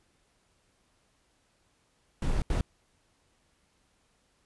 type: noise bursts at uneven times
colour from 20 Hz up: brown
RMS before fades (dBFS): -27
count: 2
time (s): 2.22-2.42 / 2.5-2.61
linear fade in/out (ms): 2
effects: pink hiss -70 dBFS RMS until 4.45 s + resampled to 24000 Hz